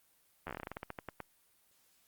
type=slowing click train; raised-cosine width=0.5 ms; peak=-25 dBFS; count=17; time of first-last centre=0.47-1.203 s; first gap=11 ms; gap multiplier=1.17; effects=white hiss -70 dBFS RMS until 2.07 s + Opus 32 kbps